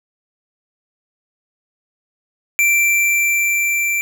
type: tone with level ramp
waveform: square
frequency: 2349 Hz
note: D7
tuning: in tune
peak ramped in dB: -12 to -17 dBFS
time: 2.59-4.01 s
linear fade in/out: 0 ms
effects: none